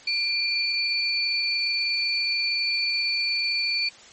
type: tone pair together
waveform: sine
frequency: 2384 / 4487 Hz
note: D7 / C#8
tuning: +25 / +20 cents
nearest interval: major seventh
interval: 1095 cents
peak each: -26 / -24 dBFS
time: 0.07-3.89 s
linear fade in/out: 5 ms
effects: white hiss -48 dBFS RMS until 4.12 s + MP3 32 kbps